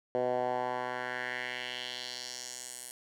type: tone with band-pass filter sweep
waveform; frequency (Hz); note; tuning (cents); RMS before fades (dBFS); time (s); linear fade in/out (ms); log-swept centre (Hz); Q
10% pulse; 124.7; B2; +17; -36; 0.15-2.91; 0; 540 to 10000; 2.3
effects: none